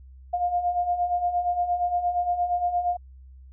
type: beating tone pair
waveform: sine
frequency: 701 / 709.6 Hz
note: F5 / F5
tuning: +6 / +27 cents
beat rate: 8.6 Hz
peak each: -29 / -23 dBFS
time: 0.33-2.97 s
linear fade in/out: 10 ms
effects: added 65 Hz sine -44 dBFS peak until 3.52 s